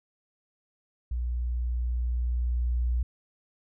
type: tone with level ramp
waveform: sine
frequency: 60.4 Hz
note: B1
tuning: 38 cents flat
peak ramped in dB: -27 to -23 dBFS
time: 1.11-3.03 s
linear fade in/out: 5 ms
effects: none